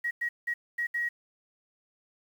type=tone bursts at uneven times; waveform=sine; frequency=1901 Hz; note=A#6; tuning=33 cents sharp; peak=-27 dBFS; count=5; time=0.04-0.11 / 0.21-0.29 / 0.47-0.54 / 0.78-0.87 / 0.94-1.09 s; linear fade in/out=10 ms; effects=9-bit